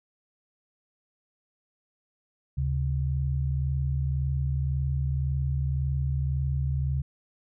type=tone pair together; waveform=sine; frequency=73.42 / 135.28 Hz; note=D2 / C#3; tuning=0 / -42 cents; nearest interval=major seventh; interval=1058 cents; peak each=-27 dBFS; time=2.57-7.02 s; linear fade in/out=10 ms; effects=none